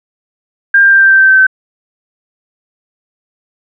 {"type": "tone with pitch steps", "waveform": "sine", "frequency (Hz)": [1600, 1590.8, 1581.6, 1572.5, 1563.5, 1554.5, 1545.5, 1536.6], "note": ["G6", "G6", "G6", "G6", "G6", "G6", "G6", "G6"], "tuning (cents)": [35, 25, 15, 5, -5, -15, -25, -35], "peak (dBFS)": -3, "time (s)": [0.74, 1.468], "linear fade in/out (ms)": 5, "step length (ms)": 91, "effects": []}